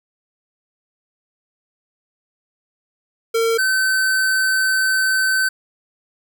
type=tone pair in turn; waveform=square; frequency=455.6 / 1532.4 Hz; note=A#4 / G6; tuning=-40 / -40 cents; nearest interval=octave + major sixth; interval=2100 cents; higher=second; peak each=-16 dBFS; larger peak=neither; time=3.34-3.58 / 3.58-5.49 s; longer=second; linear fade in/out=10 ms; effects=none